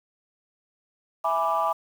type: chord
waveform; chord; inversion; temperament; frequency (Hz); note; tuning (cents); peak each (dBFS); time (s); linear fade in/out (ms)
sine; E dominant seventh; none; equal; 659.3 / 830.6 / 987.8 / 1174.7; E5 / G#5 / B5 / D6; 0 / 0 / 0 / 0; -27 / -27 / -27 / -25; 1.24-1.73; 10
effects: tanh soft clip ceiling -14 dBFS + 8-bit